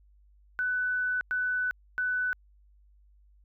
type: tone bursts at uneven times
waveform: sine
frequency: 1496 Hz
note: F#6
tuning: 19 cents sharp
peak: -26 dBFS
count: 3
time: 0.59-1.21 / 1.31-1.71 / 1.98-2.33 s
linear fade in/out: 0 ms
effects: added 50 Hz sine -57 dBFS peak until 3.44 s